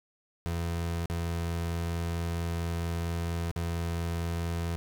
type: tone with dropouts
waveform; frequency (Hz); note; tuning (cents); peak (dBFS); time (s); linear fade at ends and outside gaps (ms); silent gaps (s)
30% pulse; 84.4; E2; +41; -27; 0.46-4.76; 0; 1.058-1.099 / 3.514-3.561
effects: none